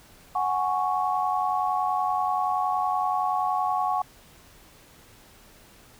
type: chord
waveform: sine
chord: F# suspended second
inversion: none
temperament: equal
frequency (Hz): 740 / 830.6 / 1108.7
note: F#5 / G#5 / C#6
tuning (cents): 0 / 0 / 0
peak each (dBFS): -26 / -28 / -27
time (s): 0.35-4.02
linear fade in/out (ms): 5
effects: pink hiss -53 dBFS RMS until 5.99 s